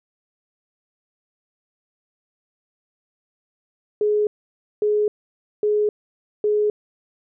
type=tone bursts; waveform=sine; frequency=420 Hz; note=G#4; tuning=19 cents sharp; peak=-16 dBFS; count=4; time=4.01-6.7 s; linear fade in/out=2 ms; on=260 ms; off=550 ms; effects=none